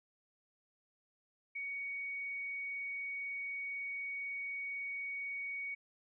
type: tone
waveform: sine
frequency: 2239 Hz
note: C#7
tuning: 17 cents sharp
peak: -38 dBFS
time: 1.55-5.75 s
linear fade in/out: 10 ms
effects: none